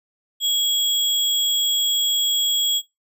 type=tone with sample-and-hold; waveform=sine; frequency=3322 Hz; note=G#7; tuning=in tune; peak=-17 dBFS; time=0.4-2.82 s; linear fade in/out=50 ms; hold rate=11025 Hz; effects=noise-tail reverb RT60 0.2 s tail -21 dB re dry + resampled to 32000 Hz